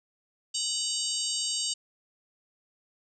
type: harmonic tone with a mistuned harmonic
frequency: 930 Hz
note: A#5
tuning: 4 cents flat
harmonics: 3 / 4 / 5 / 6 / 7 / 8 / 9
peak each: -35 / -38 / -33 / -40 / -38 / -35 / -36 dBFS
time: 0.54-1.74 s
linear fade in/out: 10 ms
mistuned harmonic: 3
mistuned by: +110 cents
effects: none